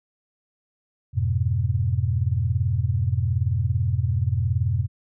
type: chord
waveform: sine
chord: F diminished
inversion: none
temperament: just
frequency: 87.31 / 104.77 / 125.72 Hz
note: F2 / Ab2 / Cb3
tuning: 0 / +16 / +31 cents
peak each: -24 dBFS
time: 1.13-4.88 s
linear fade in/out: 50 ms
effects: none